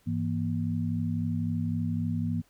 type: tone cluster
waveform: sine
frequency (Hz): 101.1 / 164.9 / 237.1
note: G#2 / E3 / A#3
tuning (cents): -46 / +1 / +30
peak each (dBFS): -31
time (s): 0.06-2.42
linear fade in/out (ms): 20
effects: pink hiss -65 dBFS RMS until 2.49 s